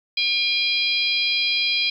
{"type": "harmonic tone with a mistuned harmonic", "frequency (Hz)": 812, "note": "G#5", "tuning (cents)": -39, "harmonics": [3, 4, 5, 6], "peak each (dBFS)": [-23, -24, -25, -26], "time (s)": [0.17, 1.9], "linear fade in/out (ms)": 5, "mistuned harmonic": 3, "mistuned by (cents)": -23, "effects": ["9-bit"]}